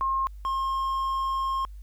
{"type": "tone pair in turn", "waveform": ["sine", "triangle"], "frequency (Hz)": [1070, 1070], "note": ["C6", "C6"], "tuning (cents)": [38, 38], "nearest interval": "unison", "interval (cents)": 0, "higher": "neither", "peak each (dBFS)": -23, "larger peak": "neither", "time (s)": [[0.01, 0.27], [0.45, 1.65]], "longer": "second", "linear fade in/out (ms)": 0, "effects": ["added 50 Hz sine -39 dBFS peak until 1.82 s", "white hiss -68 dBFS RMS until 1.82 s"]}